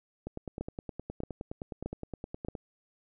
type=two click trains; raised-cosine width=2 ms; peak=-24 / -21 dBFS; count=23 / 4; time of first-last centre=0.27-2.552 / 0.61-2.485 s; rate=9.64 / 1.6 Hz; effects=none